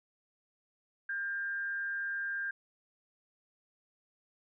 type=tone with frequency modulation; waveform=sine; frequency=1600 Hz; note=G6; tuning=35 cents sharp; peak=-33 dBFS; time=1.09-2.51 s; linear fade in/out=5 ms; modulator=157 Hz; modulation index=0.32; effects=none